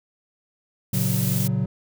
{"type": "chord", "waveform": "triangle", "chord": "F# major", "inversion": "first", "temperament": "equal with one note detuned", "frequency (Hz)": [115.6, 138.59, 185], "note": ["A#2", "C#3", "F#3"], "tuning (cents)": [-14, 0, 0], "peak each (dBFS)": -23, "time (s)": [0.93, 1.66], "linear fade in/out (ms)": 5}
{"type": "noise", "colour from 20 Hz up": "blue", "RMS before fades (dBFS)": -29, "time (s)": [0.93, 1.48], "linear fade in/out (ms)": 10}
{"effects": []}